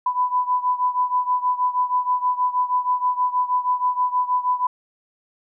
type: beating tone pair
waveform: sine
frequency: 995 / 1001.3 Hz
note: B5 / B5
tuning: +13 / +24 cents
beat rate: 6.3 Hz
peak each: -20 / -23 dBFS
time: 0.06-4.67 s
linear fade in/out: 5 ms
effects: none